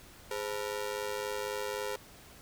sawtooth ring-modulated tone, 466.2 Hz, A#4, in tune, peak -27 dBFS, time 0.31-1.96 s, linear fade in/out 0 ms, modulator 51.9 Hz, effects pink hiss -54 dBFS RMS until 2.41 s

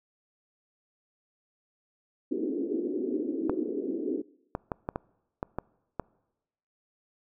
white band-pass noise, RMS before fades -31 dBFS, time 2.31-4.22 s, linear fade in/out 10 ms, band 260 to 400 Hz, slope 48 dB/octave
clicks, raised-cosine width 1 ms, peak -16 dBFS, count 8, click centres 3.496 / 4.551 / 4.718 / 4.889 / 4.959 / 5.429 / 5.586 / 5.997 s
effects noise-tail reverb RT60 1.0 s tail -25 dB re dry

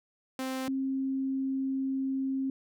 sawtooth / sine tone pair in turn, 261.6 / 267.3 Hz, C4 / C4, 0 / +37 cents, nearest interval unison, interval 37 cents, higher second, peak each -28 dBFS, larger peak neither, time 0.39-0.68 / 0.68-2.5 s, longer second, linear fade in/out 2 ms, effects none

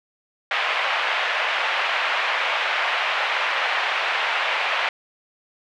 white band-pass noise, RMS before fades -23 dBFS, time 0.51-4.89 s, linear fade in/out 2 ms, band 610 to 2800 Hz, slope 24 dB/octave, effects none

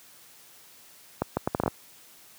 accelerating click train, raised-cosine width 1 ms, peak -10 dBFS, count 8, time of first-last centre 1.22-1.679 s, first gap 150 ms, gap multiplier 0.7, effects white hiss -53 dBFS RMS until 2.38 s + high-pass 80 Hz 12 dB/octave

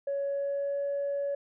sine tone with pitch glide, 559 to 564.2 Hz, C#5 to C#5, +14 to +30 cents, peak -27 dBFS, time 0.07-1.35 s, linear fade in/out 5 ms, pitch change +16 cents, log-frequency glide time 0.24-0.83 s, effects tanh soft clip ceiling -25 dBFS

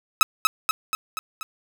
sawtooth tone with echo, 1288 Hz, E6, 41 cents flat, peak -7 dBFS, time 0.21-0.23 s, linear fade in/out 0 ms, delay 240 ms, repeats 5, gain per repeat -4 dB, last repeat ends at 1.43 s, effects none

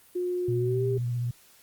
sine tone with pitch glide, 358.7 to 395.7 Hz, F4 to G4, +46 to +16 cents, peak -26 dBFS, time 0.15-0.98 s, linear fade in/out 10 ms, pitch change +170 cents, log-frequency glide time 0.56-0.86 s
sine tone with vibrato, 121 Hz, B2, 35 cents flat, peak -26 dBFS, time 0.48-1.31 s, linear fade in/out 5 ms, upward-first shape square, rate 15 Hz, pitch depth 18 cents each way
effects white hiss -57 dBFS RMS until 1.62 s + Opus 32 kbps

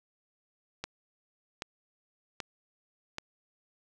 click train, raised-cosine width 0.2 ms, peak -18 dBFS, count 4, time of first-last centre 0.84-3.184 s, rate 1.28 Hz, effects none

